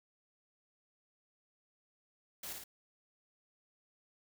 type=noise with echo; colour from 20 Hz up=white; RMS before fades=-44 dBFS; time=2.43-2.53 s; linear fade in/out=5 ms; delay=55 ms; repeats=2; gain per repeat=-3 dB; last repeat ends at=2.64 s; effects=none